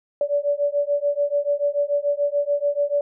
sine beating tone pair, 573 / 579.9 Hz, D5 / D5, -43 / -22 cents, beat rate 6.9 Hz, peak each -22 dBFS, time 0.21-3.01 s, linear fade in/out 2 ms, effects none

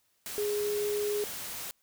sine tone in noise, 415.3 Hz, G#4, in tune, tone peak -28 dBFS, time 0.38-1.24 s, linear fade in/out 0 ms, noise white, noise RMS -39 dBFS, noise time 0.26-1.71 s, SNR +8 dB, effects white hiss -72 dBFS RMS until 1.82 s

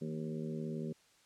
harmonic tone with a mistuned harmonic, 77.8 Hz, D#2, in tune, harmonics 2 / 3 / 4 / 5 / 6 / 7, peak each -40 / -41 / -52 / -44 / -50 / -52 dBFS, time 0.01-0.93 s, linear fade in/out 10 ms, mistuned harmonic 2, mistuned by +55 cents, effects white hiss -67 dBFS RMS until 1.25 s + low-pass 8000 Hz 12 dB/octave

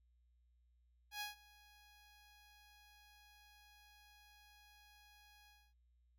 10% pulse tone with ADSR envelope, 830.6 Hz, G#5, in tune, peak -33 dBFS, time 1.11-5.74 s, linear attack 99 ms, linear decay 140 ms, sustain -23 dB, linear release 260 ms, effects added 60 Hz sine -70 dBFS peak until 6.18 s

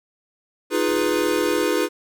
square chord, F half-diminished seventh, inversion third, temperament equal with one note detuned, 311.1 / 351.9 / 415.3 / 493.9 Hz, Eb4 / F4 / Ab4 / Cb5, 0 / +13 / 0 / 0 cents, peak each -25 dBFS, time 0.7-1.89 s, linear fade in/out 50 ms
click train, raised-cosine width 2 ms, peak -31 dBFS, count 31, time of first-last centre 0.89-1.638 s, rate 40.1 Hz
effects none

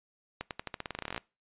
accelerating click train, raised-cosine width 0.3 ms, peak -19 dBFS, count 18, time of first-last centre 0.41-1.178 s, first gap 98 ms, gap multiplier 0.89, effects noise-tail reverb RT60 0.3 s tail -23 dB re dry + resampled to 8000 Hz

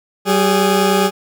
20% pulse tone pair together, 191.3 / 412.3 Hz, G3 / G#4, -42 / -13 cents, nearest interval octave + minor second, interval 1329 cents, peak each -10 dBFS, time 0.25-1.11 s, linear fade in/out 50 ms, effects none

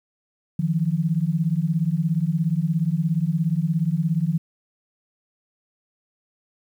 sine beating tone pair, 155.2 / 172.2 Hz, D#3 / F3, -4 / -24 cents, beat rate 17 Hz, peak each -22 / -22 dBFS, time 0.59-4.38 s, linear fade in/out 5 ms, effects 9-bit

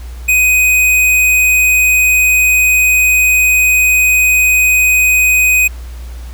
square tone, 2500 Hz, D#7, 8 cents sharp, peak -8 dBFS, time 0.28-5.68 s, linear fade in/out 10 ms, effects added 60 Hz sine -24 dBFS peak until 6.33 s + pink hiss -40 dBFS RMS until 6.33 s

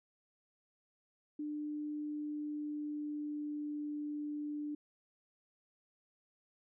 sine tone with pitch glide, 298.6 to 296.2 Hz, D4 to D4, +29 to +15 cents, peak -37 dBFS, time 1.39-4.75 s, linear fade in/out 5 ms, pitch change -14 cents, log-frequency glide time 1.97-3.85 s, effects none

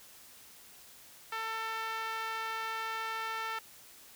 5% pulse tone with band-pass filter, 446.6 Hz, A4, 26 cents sharp, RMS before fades -37 dBFS, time 1.32-3.59 s, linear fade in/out 5 ms, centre 1200 Hz, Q 1.6, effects white hiss -55 dBFS RMS until 4.15 s

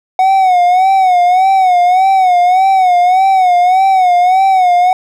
triangle tone with vibrato, 740 Hz, F#5, in tune, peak -4 dBFS, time 0.19-4.93 s, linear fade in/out 2 ms, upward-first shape sine, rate 1.7 Hz, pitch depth 81 cents each way, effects none

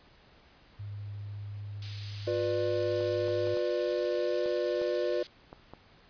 sine tone, 102.2 Hz, G#2, 27 cents flat, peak -37 dBFS, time 0.79-3.55 s, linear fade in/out 10 ms
pink high-pass noise, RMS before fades -42 dBFS, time 1.82-5.27 s, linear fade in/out 2 ms, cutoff 4100 Hz, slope 12 dB/octave
triangle chord, B diminished, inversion second, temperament just, 355.6 / 493.9 / 592.7 Hz, F4 / B4 / D5, +31 / 0 / +16 cents, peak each -30 dBFS, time 2.27-5.23 s, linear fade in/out 5 ms
clicks, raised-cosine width 1 ms, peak -30 dBFS, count 8, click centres 3.007 / 3.282 / 3.471 / 3.57 / 4.46 / 4.816 / 5.529 / 5.736 s
effects pink hiss -59 dBFS RMS until 6.09 s + resampled to 11025 Hz

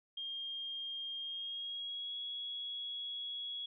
sine tone with pitch glide, 3218 to 3341 Hz, G7 to G#7, +45 to +10 cents, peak -39 dBFS, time 0.17-3.66 s, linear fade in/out 5 ms, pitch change +65 cents, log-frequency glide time 1.19-2.16 s, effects none

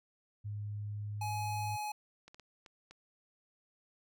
sine tone with pitch glide, 103.83 to 104.49 Hz, G#2 to G#2, 0 to +11 cents, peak -37 dBFS, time 0.44-1.77 s, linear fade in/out 20 ms, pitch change +11 cents, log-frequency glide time 0.82-1.63 s
square tone, 842 Hz, G#5, 24 cents sharp, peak -37 dBFS, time 1.21-1.92 s, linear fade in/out 5 ms
clicks, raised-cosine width 0.2 ms, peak -36 dBFS, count 5, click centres 2.28 / 2.345 / 2.397 / 2.662 / 2.91 s
effects none

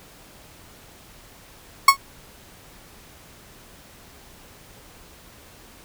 35% pulse tone with exponential decay, 1100 Hz, C#6, 14 cents flat, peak -3 dBFS, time 1.88-1.97 s, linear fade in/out 5 ms, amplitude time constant 19 ms, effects pink hiss -48 dBFS RMS until 5.84 s

